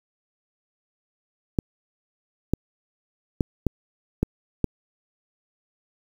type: clicks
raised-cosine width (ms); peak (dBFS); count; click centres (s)
3; -7; 6; 1.588 / 2.536 / 3.408 / 3.667 / 4.23 / 4.643
effects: 7-bit